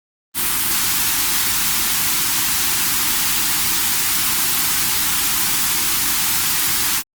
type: band-stop noise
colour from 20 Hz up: white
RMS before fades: -18 dBFS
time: 0.34-7.03 s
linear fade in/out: 50 ms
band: 370 to 790 Hz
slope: 48 dB/octave
effects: Opus 32 kbps